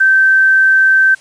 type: tone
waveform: sine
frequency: 1552 Hz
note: G6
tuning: 18 cents flat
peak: -6 dBFS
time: 0-1.15 s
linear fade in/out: 10 ms
effects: white hiss -43 dBFS RMS until 1.2 s + resampled to 22050 Hz